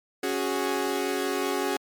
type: chord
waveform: sawtooth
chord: C# suspended fourth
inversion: none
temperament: equal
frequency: 277.2 / 370 / 415.3 Hz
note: C#4 / F#4 / G#4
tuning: 0 / 0 / 0 cents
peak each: -27 / -25 / -26 dBFS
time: 0.23-1.77 s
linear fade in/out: 5 ms
effects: MP3 96 kbps